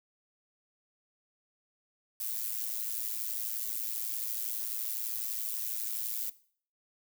violet noise with amplitude modulation, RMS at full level -32 dBFS, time 2.2-6.3 s, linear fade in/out 5 ms, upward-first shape sine, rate 112 Hz, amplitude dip 75%, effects noise-tail reverb RT60 0.5 s tail -18 dB re dry

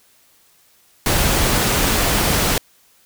pink noise, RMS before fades -17 dBFS, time 1.06-2.58 s, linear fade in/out 2 ms, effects white hiss -55 dBFS RMS until 3.05 s

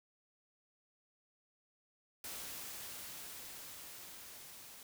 white noise with level ramp, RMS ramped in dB -45 to -54 dBFS, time 2.24-4.83 s, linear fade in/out 2 ms, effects none

